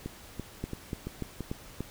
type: two click trains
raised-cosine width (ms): 3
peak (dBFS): -22 / -20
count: 5 / 5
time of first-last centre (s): 0.06-1.407 / 0.64-1.806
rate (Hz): 2.97 / 3.43
effects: pink hiss -50 dBFS RMS until 1.9 s